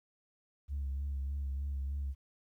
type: tone with vibrato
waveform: sine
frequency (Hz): 69.3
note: C#2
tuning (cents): 0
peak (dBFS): -32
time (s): 0.68-2.15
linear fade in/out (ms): 50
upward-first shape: sine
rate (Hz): 3.3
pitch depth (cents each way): 41
effects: tanh soft clip ceiling -31 dBFS + 12-bit